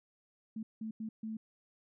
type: tone bursts at uneven times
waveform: sine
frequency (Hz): 220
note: A3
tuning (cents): 0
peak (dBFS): -37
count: 4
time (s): 0.56-0.63 / 0.81-0.91 / 1-1.09 / 1.23-1.37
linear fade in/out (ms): 5
effects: none